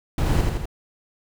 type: noise with echo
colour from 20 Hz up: brown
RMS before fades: -21 dBFS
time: 0.18-0.41 s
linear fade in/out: 2 ms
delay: 82 ms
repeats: 3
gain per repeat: -3 dB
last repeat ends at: 0.656 s
effects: none